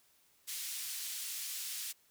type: band-pass noise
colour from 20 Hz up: white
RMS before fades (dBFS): -41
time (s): 0.47-1.93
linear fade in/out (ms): 20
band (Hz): 2700 to 14000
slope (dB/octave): 12
effects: white hiss -69 dBFS RMS until 2.1 s